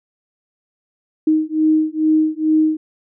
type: beating tone pair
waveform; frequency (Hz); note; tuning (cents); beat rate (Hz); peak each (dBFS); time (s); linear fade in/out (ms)
sine; 311.1 / 313.4; D#4 / D#4; 0 / +13; 2.3; -16; 1.27-2.77; 5
effects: none